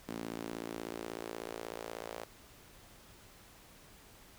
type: tone with high-pass filter sweep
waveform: sawtooth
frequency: 56.4 Hz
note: A1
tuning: 44 cents sharp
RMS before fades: -43 dBFS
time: 0.08-2.25 s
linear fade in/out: 10 ms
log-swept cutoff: 250 to 540 Hz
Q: 1.9
effects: pink hiss -58 dBFS RMS until 4.38 s